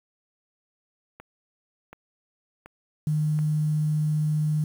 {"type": "click train", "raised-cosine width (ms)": 0.5, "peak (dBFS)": -27, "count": 4, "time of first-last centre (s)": [1.2, 3.39], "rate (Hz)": 1.37}
{"type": "tone", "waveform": "sine", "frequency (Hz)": 152.5, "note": "D#3", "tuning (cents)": -34, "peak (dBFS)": -21, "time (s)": [3.07, 4.64], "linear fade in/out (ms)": 2}
{"effects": ["8-bit"]}